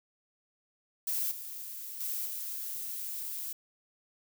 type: noise with level steps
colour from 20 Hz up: violet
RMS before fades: -32 / -42 / -35 / -38 dBFS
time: 1.07-3.53 s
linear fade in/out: 5 ms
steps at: 1.31 / 2 / 2.26 s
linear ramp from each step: 5 ms
effects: none